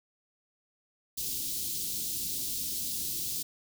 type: band-stop noise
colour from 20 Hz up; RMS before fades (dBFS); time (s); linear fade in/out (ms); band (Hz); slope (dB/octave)
white; -34; 1.17-3.43; 10; 340 to 3600; 24
effects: none